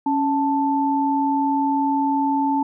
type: tone pair together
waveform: sine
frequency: 277.2 / 880.1 Hz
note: C#4 / A5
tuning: 0 / 0 cents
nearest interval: octave + minor sixth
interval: 2000 cents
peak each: -20 dBFS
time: 0.06-2.63 s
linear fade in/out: 5 ms
effects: none